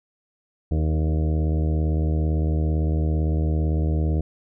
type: harmonic tone with a mistuned harmonic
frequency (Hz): 77.78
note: D#2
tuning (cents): 0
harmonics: 1 / 2 / 3 / 4 / 5 / 6 / 7 / 8 / 9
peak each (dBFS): -20 / -26 / -35 / -31 / -37 / -37 / -40 / -42 / -43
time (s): 0.71-4.21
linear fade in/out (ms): 5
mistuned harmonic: 5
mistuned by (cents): +28
effects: none